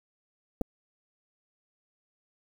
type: clicks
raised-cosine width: 2 ms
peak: -17 dBFS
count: 2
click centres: 0.612 / 0.616 s
effects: 8-bit